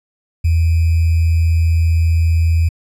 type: tone with sample-and-hold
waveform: sine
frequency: 82.41 Hz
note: E2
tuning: in tune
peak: -10 dBFS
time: 0.44-2.69 s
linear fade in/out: 10 ms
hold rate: 2450 Hz
effects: resampled to 32000 Hz